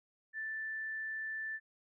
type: tone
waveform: sine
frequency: 1763 Hz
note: A6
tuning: 3 cents sharp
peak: -37 dBFS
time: 0.33-1.6 s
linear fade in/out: 50 ms
effects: none